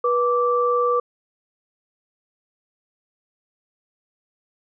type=tone pair together; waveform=sine; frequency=486.8 / 1168 Hz; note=B4 / D6; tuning=-25 / -10 cents; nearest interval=octave + minor third; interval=1515 cents; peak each=-19 / -20 dBFS; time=0.04-1 s; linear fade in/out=5 ms; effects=none